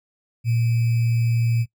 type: tone with sample-and-hold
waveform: sine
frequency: 116.54 Hz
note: A#2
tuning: in tune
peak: -17 dBFS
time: 0.44-1.66 s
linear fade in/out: 50 ms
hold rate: 2450 Hz
effects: noise-tail reverb RT60 0.1 s tail -21 dB re dry